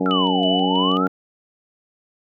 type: harmonic tone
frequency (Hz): 92.9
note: F#2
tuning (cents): +7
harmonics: 2 / 3 / 4 / 5 / 6 / 7 / 8 / 9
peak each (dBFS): -23 / -21 / -29 / -26 / -33 / -34 / -35 / -33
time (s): 0-1.08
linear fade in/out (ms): 10
type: exponential two-way sweep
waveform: sine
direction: down then up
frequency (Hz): 1400 to 634 to 1400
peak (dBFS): -21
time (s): 0.06-1.07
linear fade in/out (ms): 0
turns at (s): 0.47
type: tone with tremolo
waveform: sine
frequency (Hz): 2972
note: F#7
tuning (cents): +7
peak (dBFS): -21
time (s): 0.11-0.97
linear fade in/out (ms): 0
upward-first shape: square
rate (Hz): 3.1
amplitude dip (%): 40
effects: none